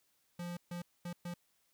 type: tone bursts at uneven times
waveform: square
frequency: 174.5 Hz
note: F3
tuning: 1 cent flat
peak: -40 dBFS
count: 4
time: 0.39-0.57 / 0.71-0.82 / 1.05-1.13 / 1.25-1.34 s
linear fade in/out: 5 ms
effects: white hiss -75 dBFS RMS until 1.73 s